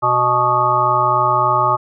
harmonic tone, 123.47 Hz, B2, in tune, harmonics 1 / 3 / 5 / 7 / 9 / 10, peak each -25 / -26 / -22 / -18 / -17 / -17 dBFS, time 0.02-1.77 s, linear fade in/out 20 ms, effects none

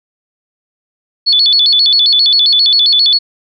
sine tone with vibrato, 3900 Hz, B7, 23 cents flat, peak -6 dBFS, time 1.26-3.19 s, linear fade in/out 20 ms, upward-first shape square, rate 7.5 Hz, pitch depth 200 cents each way, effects none

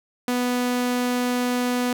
sawtooth tone, 246.9 Hz, B3, in tune, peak -17 dBFS, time 0.28-1.93 s, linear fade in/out 2 ms, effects none

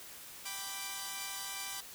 5% pulse chord, G major, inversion none, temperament equal, 784 / 987.8 / 1174.7 Hz, G5 / B5 / D6, 0 / 0 / 0 cents, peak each -32 dBFS, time 0.45-1.81 s, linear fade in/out 10 ms, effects white hiss -50 dBFS RMS until 1.94 s

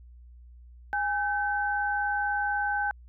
sine tone pair together, 820 / 1535.9 Hz, G#5 / G6, -22 / -36 cents, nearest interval major seventh, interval 1086 cents, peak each -28 / -28 dBFS, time 0.93-2.91 s, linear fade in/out 0 ms, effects added 60 Hz sine -47 dBFS peak until 3.08 s

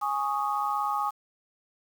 sine chord, Ab suspended fourth, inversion none, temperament equal, 830.6 / 1108.7 / 1244.5 Hz, Ab5 / Db6 / Eb6, 0 / 0 / 0 cents, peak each -29 / -31 / -30 dBFS, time 0.01-1.11 s, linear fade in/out 20 ms, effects 8-bit

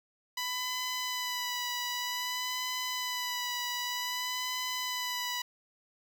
10% pulse tone with vibrato, 993 Hz, B5, 9 cents sharp, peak -24 dBFS, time 0.37-5.42 s, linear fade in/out 5 ms, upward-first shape sine, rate 0.53 Hz, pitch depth 24 cents each way, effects none

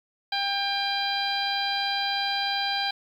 harmonic tone, 797 Hz, G5, 28 cents sharp, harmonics 1 / 2 / 3 / 4 / 5 / 6, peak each -29 / -32 / -35 / -32 / -31 / -34 dBFS, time 0.32-2.91 s, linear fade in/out 5 ms, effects 9-bit

